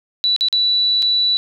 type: tone with dropouts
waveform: sine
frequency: 3951 Hz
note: B7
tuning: in tune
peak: -13 dBFS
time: 0.24-1.37 s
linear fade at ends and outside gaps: 0 ms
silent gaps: 0.363-0.409 / 0.485-0.527 / 1.022-1.026 s
effects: none